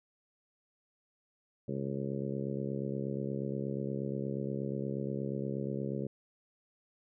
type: harmonic tone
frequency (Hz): 68.4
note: C#2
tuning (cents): -23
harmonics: 2 / 3 / 4 / 5 / 6 / 7 / 8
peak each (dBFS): -38 / -38 / -45 / -42 / -41 / -44 / -45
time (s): 1.68-6.07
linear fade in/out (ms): 5
effects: none